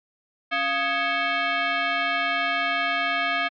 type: tone with frequency modulation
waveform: sine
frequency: 277.2 Hz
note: C#4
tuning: in tune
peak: -21 dBFS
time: 0.51-3.49 s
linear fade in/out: 20 ms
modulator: 970 Hz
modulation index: 2.7
effects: MP3 48 kbps